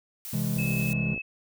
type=noise; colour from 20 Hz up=blue; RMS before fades=-38 dBFS; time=0.25-0.93 s; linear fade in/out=0 ms
type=chord; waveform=triangle; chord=C augmented; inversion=none; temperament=equal; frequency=130.81 / 164.81 / 207.7 Hz; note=C3 / E3 / G#3; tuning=0 / 0 / 0 cents; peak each=-28 dBFS; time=0.33-1.15 s; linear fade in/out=5 ms
type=click train; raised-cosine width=2 ms; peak=-27 dBFS; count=41; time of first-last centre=0.57-1.178 s; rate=65.8 Hz
type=tone; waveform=sine; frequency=2597 Hz; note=E7; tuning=26 cents flat; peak=-31 dBFS; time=0.58-1.22 s; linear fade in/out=10 ms
effects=none